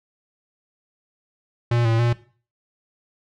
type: tone with pitch steps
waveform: square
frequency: 118.9 / 113.9 / 118.9 Hz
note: A#2 / A#2 / A#2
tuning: +35 / -40 / +35 cents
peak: -18 dBFS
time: 1.71-2.13 s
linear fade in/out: 5 ms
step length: 140 ms
effects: noise-tail reverb RT60 0.4 s tail -17 dB re dry + low-pass 4000 Hz 12 dB/octave